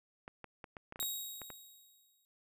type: clicks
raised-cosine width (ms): 0.5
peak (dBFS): -31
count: 10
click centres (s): 0.279 / 0.443 / 0.642 / 0.768 / 0.924 / 0.959 / 0.993 / 1.028 / 1.417 / 1.503
type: tone with exponential decay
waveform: 10% pulse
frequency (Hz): 3791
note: A#7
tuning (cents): +28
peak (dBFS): -26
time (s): 1-2.25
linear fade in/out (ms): 0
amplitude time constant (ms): 270
effects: none